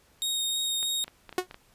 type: tone with vibrato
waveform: sawtooth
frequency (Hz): 3729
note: A#7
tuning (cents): 0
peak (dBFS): -24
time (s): 0.22-1.04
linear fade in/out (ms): 0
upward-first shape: sine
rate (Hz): 3.2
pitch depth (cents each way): 10
type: clicks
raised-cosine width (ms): 0.3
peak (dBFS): -26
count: 7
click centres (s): 0.829 / 1.044 / 1.08 / 1.293 / 1.327 / 1.511 / 1.544
type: tone with exponential decay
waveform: sawtooth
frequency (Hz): 365.6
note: F#4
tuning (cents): -21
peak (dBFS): -17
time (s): 1.38-1.47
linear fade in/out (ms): 2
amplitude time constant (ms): 18
effects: pink hiss -62 dBFS RMS until 1.74 s + resampled to 32000 Hz